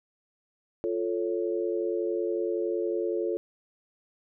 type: chord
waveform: sine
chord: F augmented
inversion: none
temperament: equal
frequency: 349.2 / 440 / 554.4 Hz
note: F4 / A4 / C#5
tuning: 0 / 0 / 0 cents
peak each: -29 / -30 / -34 dBFS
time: 0.84-3.37 s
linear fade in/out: 0 ms
effects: none